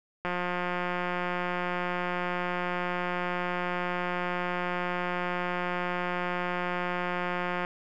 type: click train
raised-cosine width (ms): 0.5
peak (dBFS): -16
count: 1318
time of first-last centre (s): 0.25-7.649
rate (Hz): 178
effects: none